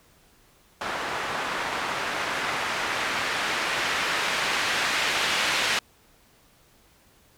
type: noise with low-pass filter sweep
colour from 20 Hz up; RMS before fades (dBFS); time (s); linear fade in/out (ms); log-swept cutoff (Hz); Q
blue; -27; 0.81-5.79; 2; 1200 to 2500; 0.84
effects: pink hiss -59 dBFS RMS until 7.37 s